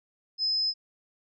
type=tone; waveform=sine; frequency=5100 Hz; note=D#8; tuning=42 cents sharp; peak=-24 dBFS; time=0.38-0.74 s; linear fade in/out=50 ms; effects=none